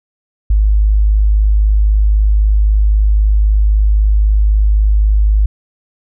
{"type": "tone", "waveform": "sine", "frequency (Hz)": 51.91, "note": "G#1", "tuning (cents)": 0, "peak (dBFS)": -7, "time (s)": [0.5, 5.46], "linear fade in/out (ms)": 5, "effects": []}